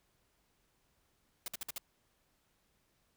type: noise bursts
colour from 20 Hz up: white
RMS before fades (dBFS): -40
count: 5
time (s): 1.46-1.781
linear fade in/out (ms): 2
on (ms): 21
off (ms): 54
effects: pink hiss -75 dBFS RMS until 3.16 s